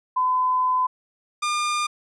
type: tone pair in turn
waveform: sine / sawtooth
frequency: 1014 / 1205.9 Hz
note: B5 / D6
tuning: +45 / +45 cents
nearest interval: minor third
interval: 300 cents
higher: second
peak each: -18 dBFS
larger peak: neither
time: 0.16-0.87 / 1.42-1.87 s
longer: first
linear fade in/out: 10 ms
effects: resampled to 22050 Hz